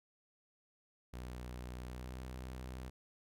sawtooth tone with pitch glide, 61.74 to 63.44 Hz, B1 to B1, 0 to +47 cents, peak -40 dBFS, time 1.13-2.9 s, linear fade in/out 10 ms, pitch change +47 cents, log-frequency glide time 1.85-2.16 s, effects none

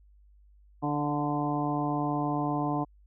harmonic tone with a mistuned harmonic, 147.1 Hz, D3, 3 cents sharp, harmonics 1 / 2 / 3 / 4 / 5 / 6 / 7, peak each -33 / -30 / -40 / -40 / -33 / -37 / -36 dBFS, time 0.82-2.85 s, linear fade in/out 20 ms, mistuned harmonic 5, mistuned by -20 cents, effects added 50 Hz sine -55 dBFS peak until 3.06 s

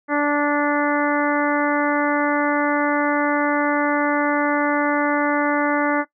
harmonic tone, 291.7 Hz, D4, 12 cents flat, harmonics 1 / 2 / 3 / 4 / 5 / 6 / 7, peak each -20 / -23 / -25 / -26 / -27 / -28 / -28 dBFS, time 0.08-6.05 s, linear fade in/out 50 ms, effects noise-tail reverb RT60 0.1 s tail -17 dB re dry

